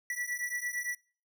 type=beating tone pair; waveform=square; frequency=1949 / 1957.8 Hz; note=B6 / B6; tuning=-23 / -16 cents; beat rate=8.8 Hz; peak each=-38 / -36 dBFS; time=0.1-0.95 s; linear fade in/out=2 ms; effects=noise-tail reverb RT60 0.4 s tail -24 dB re dry